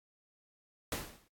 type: noise with exponential decay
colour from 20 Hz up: pink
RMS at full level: -33 dBFS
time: 0.92-1.28 s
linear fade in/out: 2 ms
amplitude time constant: 78 ms
effects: AAC 64 kbps